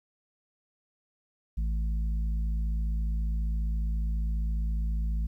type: harmonic tone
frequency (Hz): 54.7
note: A1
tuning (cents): -9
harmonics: 1 / 3 / 4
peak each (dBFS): -26 / -40 / -46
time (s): 1.57-5.27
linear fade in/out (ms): 10
effects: 11-bit